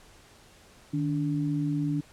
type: tone pair together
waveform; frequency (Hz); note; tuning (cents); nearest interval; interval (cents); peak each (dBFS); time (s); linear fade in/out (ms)
sine; 152.93 / 288.7; D#3 / D4; -30 / -30; major seventh; 1100; -28; 0.93-2.01; 10
effects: pink hiss -55 dBFS RMS until 2.12 s + low-pass 10000 Hz 12 dB/octave